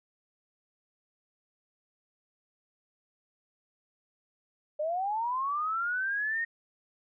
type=linear sweep; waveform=sine; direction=up; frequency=587.3 to 1867 Hz; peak=-28 dBFS; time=4.79-6.45 s; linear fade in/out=10 ms; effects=none